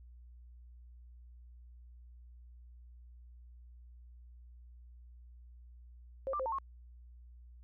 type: tone with pitch steps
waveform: sine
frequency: 536 / 1183 / 524 / 903 / 1085 Hz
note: C5 / D6 / C5 / A5 / C#6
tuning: +42 / +12 / +2 / +45 / -37 cents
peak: -33 dBFS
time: 6.27-6.585 s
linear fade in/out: 0 ms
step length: 63 ms
effects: added 60 Hz sine -52 dBFS peak until 7.63 s